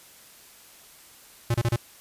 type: tone bursts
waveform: square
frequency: 117.6 Hz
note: A#2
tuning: 16 cents sharp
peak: -21 dBFS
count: 4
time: 1.5-1.762 s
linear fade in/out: 5 ms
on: 43 ms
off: 30 ms
effects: white hiss -51 dBFS RMS until 2 s + resampled to 32000 Hz